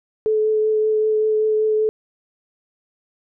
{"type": "tone with vibrato", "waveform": "sine", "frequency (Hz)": 432.1, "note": "A4", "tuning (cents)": -31, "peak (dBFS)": -15, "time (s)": [0.26, 1.89], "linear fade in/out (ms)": 0, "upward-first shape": "triangle", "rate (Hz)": 5.2, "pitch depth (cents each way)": 13, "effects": []}